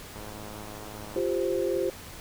click train, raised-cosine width 1 ms, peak -29 dBFS, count 109, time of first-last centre 0.16-1.189 s, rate 105 Hz
sine chord, F suspended second, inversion none, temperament equal, 349.2 / 392 / 523.3 Hz, F4 / G4 / C5, 0 / 0 / 0 cents, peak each -29 dBFS, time 1.16-1.9 s, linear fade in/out 2 ms
effects pink hiss -44 dBFS RMS until 2.2 s

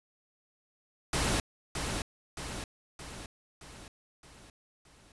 pink noise with echo, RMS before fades -29 dBFS, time 1.13-1.4 s, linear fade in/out 2 ms, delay 620 ms, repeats 6, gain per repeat -5 dB, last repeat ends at 5.12 s, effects resampled to 24000 Hz

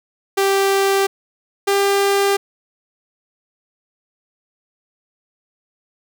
sawtooth tone pair in turn, 392 / 397.9 Hz, G4 / G4, 0 / +26 cents, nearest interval unison, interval 26 cents, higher second, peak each -10 dBFS, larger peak neither, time 0.37-1.07 / 1.67-2.37 s, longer neither, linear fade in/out 10 ms, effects none

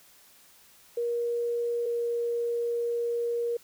sine tone pair in turn, 473.7 / 472 Hz, A#4 / A#4, +28 / +22 cents, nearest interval unison, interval 6 cents, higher first, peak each -26 dBFS, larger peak neither, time 0.97-1.86 / 1.86-3.57 s, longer second, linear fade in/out 5 ms, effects white hiss -57 dBFS RMS until 3.63 s

